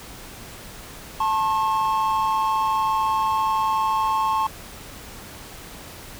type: tone pair together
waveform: triangle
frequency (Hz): 880 / 1079.3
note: A5 / C#6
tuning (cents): 0 / -47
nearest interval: major third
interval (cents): 353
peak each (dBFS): -20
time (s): 1.2-4.47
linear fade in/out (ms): 5
effects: pink hiss -40 dBFS RMS until 6.19 s